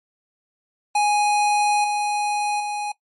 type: tone with level steps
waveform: square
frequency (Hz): 830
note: G#5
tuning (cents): -1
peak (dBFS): -17 / -21 / -25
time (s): 0.95-2.92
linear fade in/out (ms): 5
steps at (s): 1.84 / 2.6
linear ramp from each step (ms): 2
effects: noise-tail reverb RT60 0.1 s tail -19 dB re dry + MP3 48 kbps